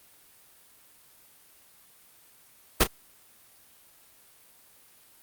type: noise with echo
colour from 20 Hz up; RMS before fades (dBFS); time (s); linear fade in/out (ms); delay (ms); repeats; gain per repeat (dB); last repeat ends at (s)
pink; -18; 2.8-2.84; 10; 33; 1; -14; 2.873
effects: white hiss -57 dBFS RMS until 5.22 s + Opus 32 kbps